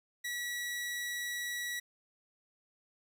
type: tone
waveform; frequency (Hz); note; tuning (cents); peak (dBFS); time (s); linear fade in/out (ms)
sawtooth; 1936; B6; -35; -32; 0.24-1.8; 10
effects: none